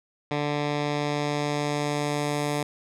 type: tone with low-pass filter sweep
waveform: 10% pulse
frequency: 146.83 Hz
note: D3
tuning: in tune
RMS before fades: -27 dBFS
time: 0.31-2.63 s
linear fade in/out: 2 ms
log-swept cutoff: 3600 to 11000 Hz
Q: 1
effects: none